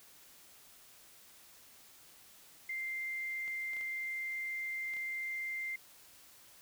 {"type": "tone", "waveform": "sine", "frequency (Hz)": 2093, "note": "C7", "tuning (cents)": 0, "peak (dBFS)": -36, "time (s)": [2.69, 5.76], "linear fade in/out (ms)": 5}
{"type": "clicks", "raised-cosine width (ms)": 0.2, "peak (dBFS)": -36, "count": 6, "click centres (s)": [3.479, 3.734, 3.767, 3.811, 4.937, 4.967]}
{"effects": ["white hiss -59 dBFS RMS until 6.61 s"]}